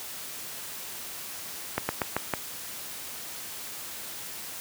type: slowing click train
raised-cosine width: 0.5 ms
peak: -10 dBFS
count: 5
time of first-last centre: 1.78-2.337 s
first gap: 110 ms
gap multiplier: 1.16
effects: white hiss -39 dBFS RMS until 4.6 s + high-pass 80 Hz 12 dB/octave